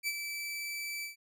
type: tone with ADSR envelope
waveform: sawtooth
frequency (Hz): 2317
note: D7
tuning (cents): -24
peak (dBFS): -26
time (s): 0.03-1.16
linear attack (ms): 45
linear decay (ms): 46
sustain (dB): -7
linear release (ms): 130
effects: none